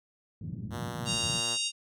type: band-pass noise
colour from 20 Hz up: pink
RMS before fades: -38 dBFS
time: 0.41-1.4 s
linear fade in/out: 5 ms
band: 100 to 210 Hz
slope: 24 dB/octave
type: tone with pitch glide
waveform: 5% pulse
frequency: 120 to 116.31 Hz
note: B2 to A#2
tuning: -49 to -3 cents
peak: -26 dBFS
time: 0.7-1.58 s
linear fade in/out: 50 ms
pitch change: -54 cents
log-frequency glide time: 0.99-1.22 s
type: harmonic tone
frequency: 932.3 Hz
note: A#5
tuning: in tune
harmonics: 3 / 4 / 5 / 6 / 7 / 8 / 9 / 10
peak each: -33 / -34 / -37 / -39 / -38 / -43 / -41 / -41 dBFS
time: 1.05-1.72 s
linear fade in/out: 50 ms
effects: none